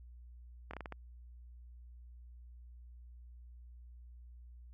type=slowing click train; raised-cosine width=0.5 ms; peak=-28 dBFS; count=6; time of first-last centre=0.71-0.923 s; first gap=25 ms; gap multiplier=1.27; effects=added 60 Hz sine -51 dBFS peak until 4.73 s